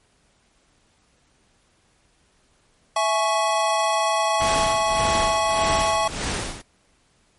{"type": "chord", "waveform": "square", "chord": "C# minor", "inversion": "first", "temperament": "equal with one note detuned", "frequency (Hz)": [659.3, 844.6, 1108.7], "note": ["E5", "G#5", "C#6"], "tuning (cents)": [0, 29, 0], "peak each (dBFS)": -24, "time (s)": [2.96, 6.08], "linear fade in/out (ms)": 5}
{"type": "noise with tremolo", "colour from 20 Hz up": "pink", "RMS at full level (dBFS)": -25, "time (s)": [4.4, 6.62], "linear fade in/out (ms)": 10, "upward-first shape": "sine", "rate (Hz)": 1.7, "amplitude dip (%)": 80}
{"effects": ["pink hiss -62 dBFS RMS until 7.38 s", "MP3 48 kbps"]}